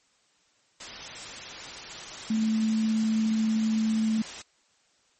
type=tone in noise; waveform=sine; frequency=220 Hz; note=A3; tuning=in tune; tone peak=-22 dBFS; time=2.3-4.22 s; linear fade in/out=5 ms; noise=white; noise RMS=-39 dBFS; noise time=0.8-4.42 s; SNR=+14 dB; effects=white hiss -66 dBFS RMS until 5.19 s + MP3 32 kbps

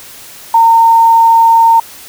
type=tone; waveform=sine; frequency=914 Hz; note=A#5; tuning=34 cents flat; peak=-3 dBFS; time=0.54-1.8 s; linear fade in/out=5 ms; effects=white hiss -33 dBFS RMS until 2.08 s

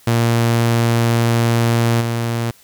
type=tone with level steps; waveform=sawtooth; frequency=116.7 Hz; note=A#2; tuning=2 cents sharp; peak=-9 / -14 dBFS; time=0.07-2.51 s; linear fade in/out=5 ms; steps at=2 s; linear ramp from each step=20 ms; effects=white hiss -49 dBFS RMS until 2.63 s

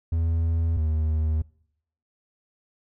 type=tone pair in turn; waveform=triangle; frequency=82.41 / 78.2 Hz; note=E2 / D#2; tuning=0 / +9 cents; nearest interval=minor second; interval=91 cents; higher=first; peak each=-19 dBFS; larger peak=neither; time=0.12-0.77 / 0.77-1.42 s; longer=neither; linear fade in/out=5 ms; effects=noise-tail reverb RT60 0.7 s tail -24 dB re dry

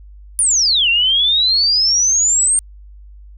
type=exponential two-way sweep; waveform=sine; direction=down then up; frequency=9956 to 2704 to 8780 Hz; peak=-11 dBFS; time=0.39-2.59 s; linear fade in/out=0 ms; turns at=0.89 s; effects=added 50 Hz sine -36 dBFS peak until 3.37 s

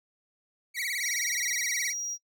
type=tone with vibrato; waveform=sawtooth; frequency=2093 Hz; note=C7; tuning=in tune; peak=-26 dBFS; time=0.74-1.94 s; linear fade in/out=50 ms; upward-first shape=sine; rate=19 Hz; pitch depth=170 cents each way
type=tone; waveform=triangle; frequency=5720 Hz; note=F8; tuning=41 cents sharp; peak=-30 dBFS; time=1-2.18 s; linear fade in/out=50 ms
effects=noise-tail reverb RT60 0.1 s tail -24 dB re dry

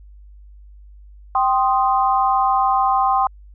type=chord; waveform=sine; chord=C minor; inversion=second; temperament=equal with one note detuned; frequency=780.4 / 1046.5 / 1244.5 Hz; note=G5 / C6 / Eb6; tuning=-8 / 0 / 0 cents; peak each=-17 / -18 / -22 dBFS; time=1.35-3.27 s; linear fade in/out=2 ms; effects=added 50 Hz sine -40 dBFS peak until 3.54 s

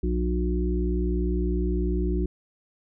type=harmonic tone; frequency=60.2 Hz; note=B1; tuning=44 cents flat; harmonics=1 / 3 / 5 / 6; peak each=-24 / -30 / -32 / -30 dBFS; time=0.03-2.26 s; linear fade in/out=5 ms; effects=none

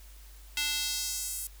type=tone with high-pass filter sweep; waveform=square; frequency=293.7 Hz; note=D4; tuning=in tune; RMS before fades=-33 dBFS; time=0.57-1.47 s; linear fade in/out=2 ms; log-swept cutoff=2700 to 10000 Hz; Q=1.4; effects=added 50 Hz sine -48 dBFS peak until 1.6 s + white hiss -57 dBFS RMS until 1.6 s

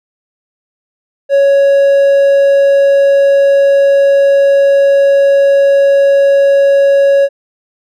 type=tone; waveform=triangle; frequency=556 Hz; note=C#5; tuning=5 cents sharp; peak=-3 dBFS; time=1.29-7.29 s; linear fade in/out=50 ms; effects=none

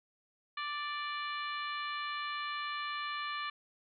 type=harmonic tone; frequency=587.3 Hz; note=D5; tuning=in tune; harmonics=2 / 3 / 4 / 5 / 6 / 7; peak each=-38 / -42 / -44 / -46 / -48 / -49 dBFS; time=0.57-3.5 s; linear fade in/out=5 ms; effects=none

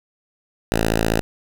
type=tone; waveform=5% pulse; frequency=55.1 Hz; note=A1; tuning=3 cents sharp; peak=-6 dBFS; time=0.72-1.21 s; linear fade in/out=0 ms; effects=none

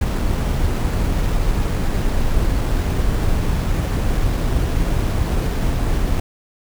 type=noise with sample-and-hold; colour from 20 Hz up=brown; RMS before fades=-18 dBFS; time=0.01-6.2 s; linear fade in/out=5 ms; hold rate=8820 Hz; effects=none

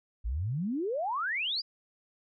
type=exponential sweep; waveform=sine; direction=up; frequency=50.4 to 5020 Hz; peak=-29 dBFS; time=0.24-1.62 s; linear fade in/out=20 ms; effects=none

